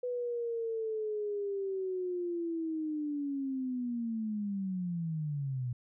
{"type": "linear sweep", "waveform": "sine", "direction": "down", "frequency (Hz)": [496.9, 120], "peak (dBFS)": -32, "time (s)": [0.03, 5.73], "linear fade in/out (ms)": 5, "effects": []}